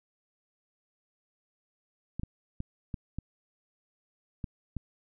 clicks, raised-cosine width 5 ms, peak -22 dBFS, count 7, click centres 2.196 / 2.234 / 2.604 / 2.942 / 3.186 / 4.442 / 4.767 s, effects none

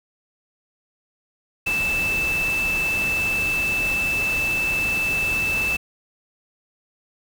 sine tone in noise, 2637 Hz, E7, in tune, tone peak -20 dBFS, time 1.66-5.77 s, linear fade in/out 10 ms, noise pink, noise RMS -31 dBFS, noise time 1.66-5.77 s, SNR +8 dB, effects none

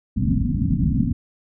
white low-pass noise, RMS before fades -20 dBFS, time 0.16-1.13 s, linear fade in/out 10 ms, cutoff 270 Hz, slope 96 dB/octave, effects none

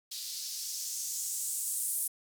violet noise with band-pass filter sweep, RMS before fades -36 dBFS, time 0.11-2.08 s, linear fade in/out 10 ms, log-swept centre 4200 to 10000 Hz, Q 2.3, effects none

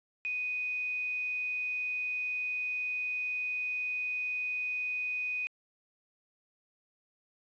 sine tone with quantisation, 2489 Hz, D#7, in tune, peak -31 dBFS, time 0.25-5.47 s, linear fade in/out 0 ms, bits 9, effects resampled to 16000 Hz

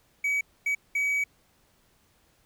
triangle tone bursts at uneven times, 2272 Hz, C#7, 42 cents sharp, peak -22 dBFS, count 3, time 0.24-0.41 / 0.66-0.75 / 0.95-1.24 s, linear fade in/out 5 ms, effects pink hiss -65 dBFS RMS until 2.45 s

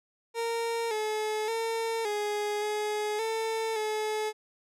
30% pulse tone with pitch steps, 462.1 / 429.6 / 454.3 / 416.3 / 421.4 / 446.9 / 429.6 Hz, A#4 / A4 / A#4 / G#4 / G#4 / A4 / A4, -15 / -41 / -45 / +4 / +25 / +27 / -41 cents, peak -26 dBFS, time 0.34-4.33 s, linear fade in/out 50 ms, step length 570 ms, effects low-pass 11000 Hz 12 dB/octave

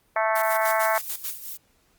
harmonic tone, 220 Hz, A3, in tune, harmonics 3 / 4 / 5 / 6 / 7 / 8 / 9 / 10, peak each -24 / -26 / -28 / -30 / -31 / -32 / -33 / -34 dBFS, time 0.16-0.98 s, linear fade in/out 2 ms
blue noise bursts, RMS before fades -31 dBFS, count 7, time 0.35-1.312 s, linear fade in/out 10 ms, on 74 ms, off 74 ms
violet noise with tremolo, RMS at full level -34 dBFS, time 0.43-1.57 s, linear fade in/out 2 ms, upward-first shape sine, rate 4.9 Hz, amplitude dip 55%
effects pink hiss -64 dBFS RMS until 1.98 s + Opus 32 kbps

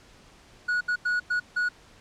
triangle tone bursts at uneven times, 1460 Hz, F#6, 24 cents flat, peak -21 dBFS, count 5, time 0.68-0.81 / 0.88-0.96 / 1.05-1.2 / 1.3-1.4 / 1.56-1.69 s, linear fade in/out 10 ms, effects pink hiss -54 dBFS RMS until 2 s + low-pass 7000 Hz 12 dB/octave

